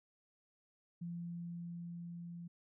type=tone with level ramp; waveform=sine; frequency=171.6 Hz; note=F3; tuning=30 cents flat; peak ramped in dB=-40 to -45 dBFS; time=1.01-2.48 s; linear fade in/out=10 ms; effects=none